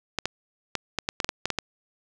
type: clicks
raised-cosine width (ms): 0.2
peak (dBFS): -8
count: 11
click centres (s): 0.187 / 0.256 / 0.753 / 0.987 / 1.089 / 1.202 / 1.245 / 1.291 / 1.456 / 1.503 / 1.587
effects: none